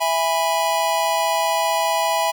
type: chord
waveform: square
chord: E major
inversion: none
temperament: just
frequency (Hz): 659.3 / 824.1 / 988.9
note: E5 / G#5 / B5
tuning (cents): 0 / -14 / +2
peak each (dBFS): -23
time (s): 0-2.32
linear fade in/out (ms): 20
effects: 9-bit